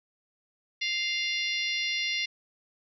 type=harmonic tone; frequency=698.5 Hz; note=F5; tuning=in tune; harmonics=3 / 4 / 5 / 6 / 7 / 8; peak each=-31 / -33 / -35 / -37 / -38 / -39 dBFS; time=0.81-2.26 s; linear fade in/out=10 ms; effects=none